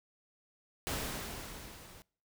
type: noise with level ramp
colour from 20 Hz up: pink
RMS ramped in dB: -35 to -55 dBFS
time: 0.87-2.02 s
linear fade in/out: 0 ms
effects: noise-tail reverb RT60 0.5 s tail -25 dB re dry